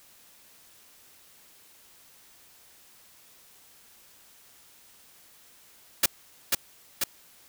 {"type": "noise with echo", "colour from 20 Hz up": "white", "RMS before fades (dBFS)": -20, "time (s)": [6.03, 6.06], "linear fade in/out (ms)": 5, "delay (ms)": 490, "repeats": 2, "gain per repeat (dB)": -3, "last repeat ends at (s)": 7.04, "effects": ["white hiss -56 dBFS RMS until 7.48 s"]}